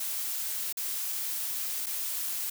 blue noise with dropouts, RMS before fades -33 dBFS, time 0-2.5 s, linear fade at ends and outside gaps 5 ms, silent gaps 0.727-0.77 / 1.86-1.866 s, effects none

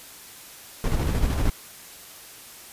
brown noise with tremolo, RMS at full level -21 dBFS, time 0.84-1.5 s, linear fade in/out 2 ms, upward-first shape square, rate 13 Hz, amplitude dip 40%, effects white hiss -44 dBFS RMS until 2.72 s + resampled to 32000 Hz

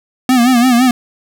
square tone with vibrato, 246.9 Hz, B3, in tune, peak -8 dBFS, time 0.29-0.91 s, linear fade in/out 2 ms, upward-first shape sine, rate 5.9 Hz, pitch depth 96 cents each way, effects none

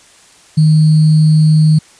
sine tone with sample-and-hold, 155.56 Hz, D#3, in tune, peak -5 dBFS, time 0.57-1.79 s, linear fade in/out 10 ms, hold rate 4410 Hz, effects white hiss -44 dBFS RMS until 1.99 s + resampled to 22050 Hz

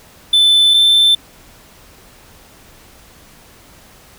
triangle tone pair in turn, 3520 / 3544 Hz, A7 / A7, 0 / +12 cents, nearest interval unison, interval 12 cents, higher second, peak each -6 dBFS, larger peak neither, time 0.33-0.74 / 0.74-1.15 s, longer neither, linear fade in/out 5 ms, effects pink hiss -44 dBFS RMS until 4.18 s

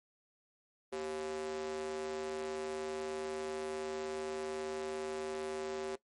square tone with high-pass filter, 77.4 Hz, D#2, 9 cents flat, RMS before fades -39 dBFS, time 0.92-5.96 s, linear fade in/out 10 ms, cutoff 410 Hz, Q 3.5, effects noise-tail reverb RT60 0.1 s tail -17 dB re dry + MP3 48 kbps

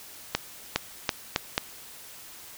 accelerating click train, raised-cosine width 0.2 ms, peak -5 dBFS, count 5, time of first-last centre 0.35-1.579 s, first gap 410 ms, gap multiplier 0.81, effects white hiss -46 dBFS RMS until 2.57 s

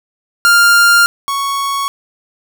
45% pulse tone pair in turn, 1399 / 1110.4 Hz, F6 / C#6, +3 / +3 cents, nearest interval major third, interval 400 cents, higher first, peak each -6 / -15 dBFS, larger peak first, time 0.45-1.06 / 1.28-1.88 s, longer first, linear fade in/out 0 ms, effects none

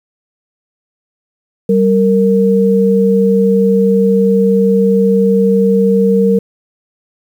sine tone pair together, 193.9 / 461.5 Hz, G3 / A#4, -19 / -17 cents, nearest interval octave + minor third, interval 1502 cents, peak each -10 dBFS, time 1.69-6.39 s, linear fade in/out 5 ms, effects 7-bit

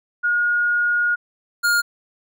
sine / square tone pair in turn, 1436 / 1417.9 Hz, F6 / F6, +48 / +26 cents, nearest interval unison, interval 22 cents, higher first, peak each -16 dBFS, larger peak neither, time 0.23-1.16 / 1.63-1.82 s, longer first, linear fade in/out 20 ms, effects none

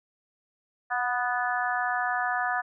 harmonic tone with a mistuned harmonic, 246.9 Hz, B3, in tune, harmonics 3 / 4 / 5 / 6 / 7, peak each -29 / -34 / -33 / -32 / -31 dBFS, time 0.9-2.62 s, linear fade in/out 20 ms, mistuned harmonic 3, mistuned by -16 cents, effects none

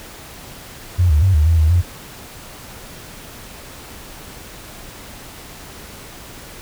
sine tone with pitch steps, 89.1 / 74.9 / 94.9 / 75.8 / 82.6 / 78.5 / 87.8 Hz, F2 / D2 / F#2 / D#2 / E2 / D#2 / F2, +35 / +35 / +44 / -45 / +4 / +16 / +10 cents, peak -10 dBFS, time 0.98-1.82 s, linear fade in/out 20 ms, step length 120 ms, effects pink hiss -37 dBFS RMS until 6.61 s

